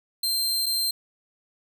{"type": "tone with dropouts", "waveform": "sawtooth", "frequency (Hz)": 4152, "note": "C8", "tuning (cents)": -14, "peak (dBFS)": -20, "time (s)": [0.23, 0.91], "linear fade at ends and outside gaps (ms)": 5, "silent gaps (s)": [0.66, 0.663], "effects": []}